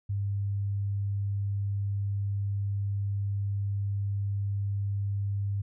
sine tone, 100 Hz, G2, 35 cents sharp, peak -27 dBFS, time 0.09-5.62 s, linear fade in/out 10 ms, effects none

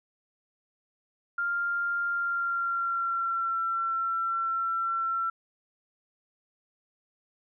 sine tone with pitch glide, 1396.9 to 1350.9 Hz, F6 to E6, 0 to +42 cents, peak -26 dBFS, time 1.38-5.3 s, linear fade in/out 5 ms, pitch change -58 cents, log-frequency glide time 2.08-3.57 s, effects none

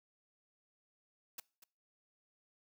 white noise with echo, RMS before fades -44 dBFS, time 1.38-1.4 s, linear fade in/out 5 ms, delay 240 ms, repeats 1, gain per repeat -14 dB, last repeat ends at 1.64 s, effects noise-tail reverb RT60 0.4 s tail -24 dB re dry + high-pass 150 Hz 12 dB/octave

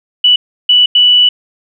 sine tone bursts at uneven times, 2960 Hz, F#7, in tune, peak -4 dBFS, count 3, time 0.24-0.36 / 0.69-0.86 / 0.95-1.29 s, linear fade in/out 5 ms, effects none

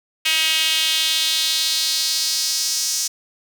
sawtooth tone with high-pass filter sweep, 318 Hz, D#4, 38 cents sharp, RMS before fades -20 dBFS, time 0.25-3.08 s, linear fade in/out 10 ms, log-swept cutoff 2700 to 5900 Hz, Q 2.8, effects none

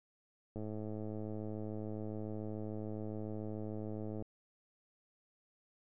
click train, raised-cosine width 2 ms, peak -30 dBFS, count 393, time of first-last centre 0.56-4.224 s, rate 107 Hz, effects none

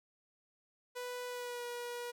sawtooth tone with pitch glide, 493.9 to 482.3 Hz, B4 to B4, 0 to -41 cents, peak -36 dBFS, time 0.95-2.12 s, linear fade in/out 20 ms, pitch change -41 cents, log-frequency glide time 1.28-1.64 s, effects none

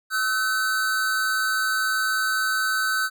square tone pair together, 1300 / 1521.5 Hz, E6 / F#6, -24 / +48 cents, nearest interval minor third, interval 272 cents, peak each -28 / -23 dBFS, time 0.1-3.1 s, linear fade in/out 50 ms, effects none

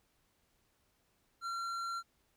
sine tone with tanh clipping, 1368 Hz, F6, 36 cents flat, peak -38 dBFS, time 1.41-2.03 s, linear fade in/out 50 ms, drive 12 dB, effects pink hiss -75 dBFS RMS until 2.36 s

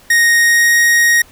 45% pulse tone with pitch glide, 1864.7 to 1875.5 Hz, A#6 to A#6, 0 to +10 cents, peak -8 dBFS, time 0.1-1.22 s, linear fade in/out 5 ms, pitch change +10 cents, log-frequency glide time 0.37-0.72 s, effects pink hiss -45 dBFS RMS until 1.31 s

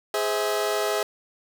sawtooth chord, Ab augmented, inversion none, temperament just, 415.3 / 519.1 / 648.9 Hz, Ab4 / C5 / E5, 0 / -14 / -27 cents, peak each -22 / -27 / -23 dBFS, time 0.14-1.03 s, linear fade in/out 2 ms, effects none

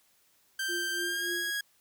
sawtooth tone with pitch glide, 1568 to 1651.7 Hz, G6 to G#6, 0 to -10 cents, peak -27 dBFS, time 0.59-1.61 s, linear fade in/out 5 ms, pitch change +90 cents, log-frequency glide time 0.94-1.34 s
sine tone with tremolo, 349.2 Hz, F4, in tune, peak -34 dBFS, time 0.68-1.51 s, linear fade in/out 20 ms, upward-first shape triangle, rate 3.5 Hz, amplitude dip 90%
effects white hiss -67 dBFS RMS until 1.8 s

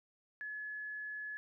sine tone, 1705 Hz, G#6, 45 cents sharp, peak -40 dBFS, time 0.41-1.37 s, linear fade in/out 0 ms, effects none

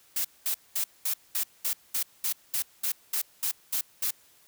blue noise bursts, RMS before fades -28 dBFS, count 14, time 0.16-4.108 s, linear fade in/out 5 ms, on 87 ms, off 210 ms, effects white hiss -60 dBFS RMS until 4.47 s

